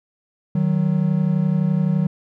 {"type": "tone pair together", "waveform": "triangle", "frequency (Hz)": [154.91, 186.7], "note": ["D#3", "F#3"], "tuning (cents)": [-7, 16], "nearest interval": "minor third", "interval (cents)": 323, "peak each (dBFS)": -17, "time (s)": [0.55, 2.07], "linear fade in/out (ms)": 5, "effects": []}